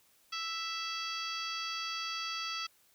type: harmonic tone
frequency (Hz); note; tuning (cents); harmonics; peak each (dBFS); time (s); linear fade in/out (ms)
660; E5; +2; 2 / 3 / 4 / 5 / 6 / 7 / 8 / 9; -40 / -47 / -43 / -42 / -52 / -41 / -49 / -50; 0.32-2.67; 10
effects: white hiss -67 dBFS RMS until 2.94 s